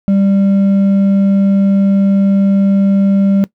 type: tone with hard clipping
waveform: sine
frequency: 196.8 Hz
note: G3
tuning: 7 cents sharp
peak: -9 dBFS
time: 0.08-3.44 s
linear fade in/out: 0 ms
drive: 4 dB
effects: noise-tail reverb RT60 0.1 s tail -19 dB re dry